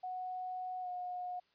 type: tone with pitch glide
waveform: sine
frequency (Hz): 737 to 722.2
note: F#5 to F#5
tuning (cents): -7 to -42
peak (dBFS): -38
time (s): 0.03-1.4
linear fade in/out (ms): 10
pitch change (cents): -35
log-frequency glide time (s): 0.81-0.88
effects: white hiss -73 dBFS RMS until 1.54 s + resampled to 11025 Hz